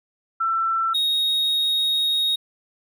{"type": "tone pair in turn", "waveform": ["sine", "triangle"], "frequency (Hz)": [1339, 3751], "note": ["E6", "A#7"], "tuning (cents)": [27, 10], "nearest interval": "octave + tritone", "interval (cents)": 1783, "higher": "second", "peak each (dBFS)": [-19, -17], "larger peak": "second", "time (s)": [[0.4, 0.94], [0.94, 2.36]], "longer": "second", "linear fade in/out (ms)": 10, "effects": []}